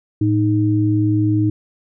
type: tone pair together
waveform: sine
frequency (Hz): 110 / 310.9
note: A2 / D#4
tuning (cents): 0 / -1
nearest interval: octave + tritone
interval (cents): 1799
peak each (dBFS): -16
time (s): 0.21-1.5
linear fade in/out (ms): 5
effects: none